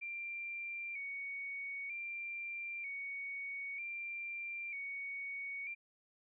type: tone with vibrato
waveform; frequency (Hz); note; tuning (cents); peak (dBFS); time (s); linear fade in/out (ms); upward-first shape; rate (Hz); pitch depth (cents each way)
sine; 2300; D7; -37; -40; 0.01-5.75; 20; square; 0.53; 52
effects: none